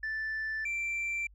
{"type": "tone pair in turn", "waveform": "sine", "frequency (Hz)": [1760, 2349], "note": ["A6", "D7"], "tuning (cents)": [0, 0], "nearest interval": "perfect fourth", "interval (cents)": 500, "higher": "second", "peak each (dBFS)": [-30, -28], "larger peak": "second", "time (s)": [[0.03, 0.65], [0.65, 1.27]], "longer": "neither", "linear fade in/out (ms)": 5, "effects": ["tanh soft clip ceiling -30 dBFS", "added 50 Hz sine -54 dBFS peak until 1.34 s"]}